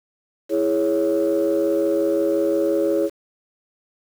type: chord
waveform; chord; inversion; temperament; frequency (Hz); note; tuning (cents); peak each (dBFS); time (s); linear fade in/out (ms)
sine; C# minor; first; equal; 329.6 / 415.3 / 554.4; E4 / G#4 / C#5; 0 / 0 / 0; -20 / -21 / -20; 0.49-3.1; 50
effects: tanh soft clip ceiling -11 dBFS + 7-bit